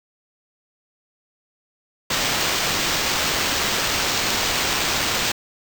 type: noise with sample-and-hold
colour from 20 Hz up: white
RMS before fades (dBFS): -22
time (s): 2.1-5.32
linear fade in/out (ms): 5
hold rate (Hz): 11025
effects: none